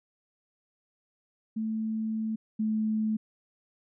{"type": "tone pair in turn", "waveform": "sine", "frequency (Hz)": [220, 217.2], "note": ["A3", "A3"], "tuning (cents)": [0, -22], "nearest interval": "unison", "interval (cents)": 22, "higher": "first", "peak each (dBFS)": [-28, -25], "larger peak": "second", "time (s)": [[1.56, 2.36], [2.59, 3.17]], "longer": "first", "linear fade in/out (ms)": 10, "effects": []}